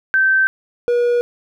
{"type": "tone pair in turn", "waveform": ["sine", "triangle"], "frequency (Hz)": [1551, 481.5], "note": ["G6", "B4"], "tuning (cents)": [-19, -44], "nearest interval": "octave + minor sixth", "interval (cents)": 2025, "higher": "first", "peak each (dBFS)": -11, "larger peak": "neither", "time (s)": [[0.14, 0.47], [0.88, 1.21]], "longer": "neither", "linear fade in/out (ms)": 0, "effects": []}